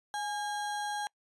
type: tone with sample-and-hold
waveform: sine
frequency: 830.6 Hz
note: G#5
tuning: in tune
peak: -32 dBFS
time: 0.14-1.07 s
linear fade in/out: 0 ms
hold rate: 2450 Hz
effects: noise-tail reverb RT60 0.1 s tail -26 dB re dry + resampled to 24000 Hz